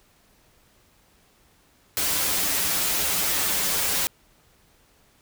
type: noise with comb filter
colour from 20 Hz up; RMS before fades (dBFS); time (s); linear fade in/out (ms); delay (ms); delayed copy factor
white; -24; 1.97-4.07; 0; 8.3; -0.8
effects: pink hiss -60 dBFS RMS until 5.21 s